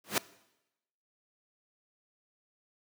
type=noise with exponential growth; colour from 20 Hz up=pink; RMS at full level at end=-23 dBFS; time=0.04-0.18 s; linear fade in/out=2 ms; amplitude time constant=29 ms; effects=noise-tail reverb RT60 0.9 s tail -20 dB re dry + high-pass 200 Hz 12 dB/octave